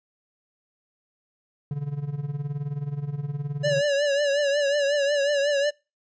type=tone with tremolo; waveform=triangle; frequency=144 Hz; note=D3; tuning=34 cents flat; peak=-22 dBFS; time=1.71-3.81 s; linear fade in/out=2 ms; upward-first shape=sine; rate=19 Hz; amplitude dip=75%
type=tone with vibrato; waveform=square; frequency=571 Hz; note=D5; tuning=49 cents flat; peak=-21 dBFS; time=3.63-5.71 s; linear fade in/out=20 ms; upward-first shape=triangle; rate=5.5 Hz; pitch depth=73 cents each way
effects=noise-tail reverb RT60 0.3 s tail -26 dB re dry + resampled to 16000 Hz